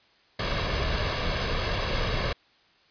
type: noise with comb filter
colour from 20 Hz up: pink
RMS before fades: -27 dBFS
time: 0.39-2.33 s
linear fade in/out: 5 ms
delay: 1.8 ms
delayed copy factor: +0.5
effects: white hiss -61 dBFS RMS until 2.9 s + resampled to 11025 Hz